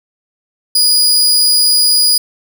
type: tone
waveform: sawtooth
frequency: 4908 Hz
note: D#8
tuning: 25 cents flat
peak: -5 dBFS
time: 0.75-2.18 s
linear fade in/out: 5 ms
effects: 7-bit